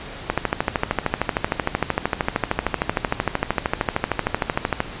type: click train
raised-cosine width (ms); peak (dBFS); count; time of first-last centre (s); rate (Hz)
0.5; -3; 60; 0.3-4.804; 13.1
effects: pink hiss -35 dBFS RMS until 5 s + resampled to 8000 Hz